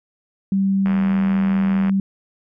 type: tone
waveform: sine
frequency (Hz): 194.5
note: G3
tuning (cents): -13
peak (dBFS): -15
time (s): 0.52-2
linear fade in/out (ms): 2
type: click train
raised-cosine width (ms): 0.5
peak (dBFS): -15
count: 89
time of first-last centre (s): 0.86-1.895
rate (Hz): 85
effects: none